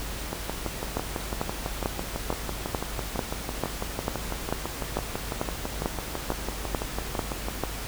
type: two click trains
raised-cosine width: 1 ms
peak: -11 / -15 dBFS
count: 16 / 44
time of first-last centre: 0.97-7.637 / 0.33-7.485 s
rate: 2.25 / 6.01 Hz
effects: added 50 Hz sine -37 dBFS peak until 7.87 s + pink hiss -36 dBFS RMS until 7.87 s